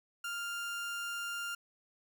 30% pulse tone, 1398 Hz, F6, 1 cent sharp, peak -34 dBFS, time 0.24-1.55 s, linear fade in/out 5 ms, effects none

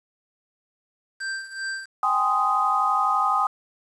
square tone with tremolo, 1570 Hz, G6, 2 cents sharp, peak -27 dBFS, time 1.2-1.86 s, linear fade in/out 10 ms, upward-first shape sine, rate 2.6 Hz, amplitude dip 75%
sine chord, Ab major seventh, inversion third, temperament just, 778.7 / 830.6 / 1038.3 / 1245.9 Hz, G5 / Ab5 / C6 / Eb6, -12 / 0 / -14 / +2 cents, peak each -26 / -27 / -27 / -21 dBFS, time 2.03-3.47 s, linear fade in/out 2 ms
effects resampled to 22050 Hz + 8-bit

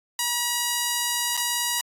5% pulse tone with dropouts, 961 Hz, B5, 48 cents flat, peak -11 dBFS, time 0.19-1.81 s, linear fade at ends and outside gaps 2 ms, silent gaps 1.369-1.374 s, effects AAC 64 kbps

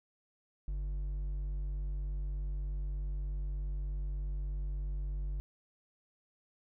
triangle tone with hard clipping, 48.36 Hz, G1, 23 cents flat, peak -35 dBFS, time 0.68-5.4 s, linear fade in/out 0 ms, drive 8 dB, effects none

